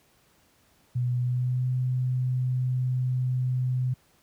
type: tone with pitch glide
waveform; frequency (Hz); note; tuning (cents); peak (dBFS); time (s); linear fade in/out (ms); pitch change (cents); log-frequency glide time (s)
sine; 123.47 to 127.09; B2 to C3; 0 to -50; -23; 0.95-3.94; 10; +50; 1.19-1.68
effects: pink hiss -63 dBFS RMS until 4.22 s + high-pass 60 Hz 12 dB/octave